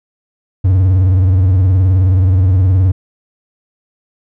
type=tone with vibrato; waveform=triangle; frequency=93.1 Hz; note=F#2; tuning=11 cents sharp; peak=-5 dBFS; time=0.64-2.92 s; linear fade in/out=10 ms; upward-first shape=sine; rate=19 Hz; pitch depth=100 cents each way; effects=none